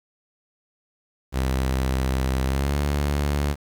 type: tone with pitch glide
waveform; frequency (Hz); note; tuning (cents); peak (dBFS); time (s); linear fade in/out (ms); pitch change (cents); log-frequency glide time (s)
sawtooth; 65.4 to 72.15; C2 to D2; 0 to -30; -17; 1.32-3.56; 50; +170; 2.44-2.78
effects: 8-bit